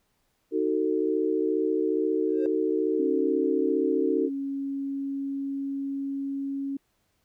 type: chord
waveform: sine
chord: D# diminished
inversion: none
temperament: just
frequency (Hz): 311.1 / 373.4 / 448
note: D#4 / F#4 / A4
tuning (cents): 0 / +16 / +31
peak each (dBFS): -27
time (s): 0.51-4.3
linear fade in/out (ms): 50
type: tone with exponential growth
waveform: triangle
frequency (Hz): 530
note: C5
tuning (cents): +22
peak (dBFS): -27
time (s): 2.22-2.46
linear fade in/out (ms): 1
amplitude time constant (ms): 52
type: tone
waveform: sine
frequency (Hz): 275.8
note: C#4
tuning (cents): -9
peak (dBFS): -28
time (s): 2.99-6.77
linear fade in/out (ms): 5
effects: pink hiss -72 dBFS RMS until 7.24 s